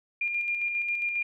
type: tone with tremolo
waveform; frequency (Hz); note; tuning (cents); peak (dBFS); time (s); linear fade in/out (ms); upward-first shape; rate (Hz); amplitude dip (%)
sine; 2406; D7; +41; -25; 0.21-1.23; 5; square; 7.4; 35
effects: none